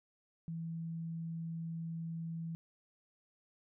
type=tone; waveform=sine; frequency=164.81 Hz; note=E3; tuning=in tune; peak=-38 dBFS; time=0.48-2.55 s; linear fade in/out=0 ms; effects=none